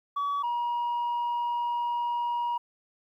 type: tone pair in turn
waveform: sine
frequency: 1137 / 955.1 Hz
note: C#6 / A#5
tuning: +44 / +42 cents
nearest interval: minor third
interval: 302 cents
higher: first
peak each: -24 dBFS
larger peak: neither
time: 0.16-0.43 / 0.43-2.58 s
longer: second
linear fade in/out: 10 ms
effects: tanh soft clip ceiling -25 dBFS + 11-bit